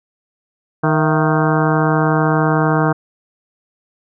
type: harmonic tone with a mistuned harmonic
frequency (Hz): 155.56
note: D#3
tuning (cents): 0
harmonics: 1 / 2 / 3 / 4 / 5 / 6 / 7 / 8 / 9 / 10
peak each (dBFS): -16 / -19 / -21 / -22 / -23 / -24 / -24 / -25 / -26 / -26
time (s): 0.83-2.93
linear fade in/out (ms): 10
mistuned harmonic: 4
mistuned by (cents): +99
effects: none